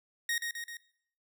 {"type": "tone with echo", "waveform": "sawtooth", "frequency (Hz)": 1869, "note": "A#6", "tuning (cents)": 4, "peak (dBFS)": -26, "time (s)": [0.29, 0.38], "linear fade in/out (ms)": 2, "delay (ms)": 130, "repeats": 3, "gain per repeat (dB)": -4, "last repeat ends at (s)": 0.77, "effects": ["noise-tail reverb RT60 0.6 s tail -18 dB re dry"]}